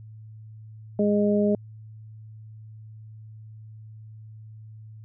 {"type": "harmonic tone", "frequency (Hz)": 206.3, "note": "G#3", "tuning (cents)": -11, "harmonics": [1, 2, 3], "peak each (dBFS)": [-21, -24, -26], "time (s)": [0.99, 1.55], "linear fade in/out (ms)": 2, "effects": ["added 109 Hz sine -41 dBFS peak until 5.04 s"]}